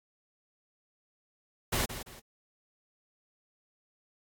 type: noise with echo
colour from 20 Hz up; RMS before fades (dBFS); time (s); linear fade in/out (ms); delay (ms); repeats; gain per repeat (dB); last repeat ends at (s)
pink; -30; 1.72-1.86; 10; 170; 2; -10; 2.2
effects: AAC 64 kbps